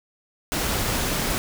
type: noise with amplitude modulation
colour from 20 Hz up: pink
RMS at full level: -23 dBFS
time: 0.52-1.38 s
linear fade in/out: 0 ms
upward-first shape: sine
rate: 290 Hz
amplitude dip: 35%
effects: none